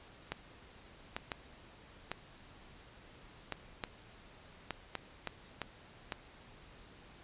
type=clicks; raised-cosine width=0.3 ms; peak=-20 dBFS; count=11; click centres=0.32 / 1.165 / 1.318 / 2.116 / 3.523 / 3.838 / 4.707 / 4.953 / 5.273 / 5.617 / 6.122 s; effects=pink hiss -57 dBFS RMS until 7.23 s + resampled to 8000 Hz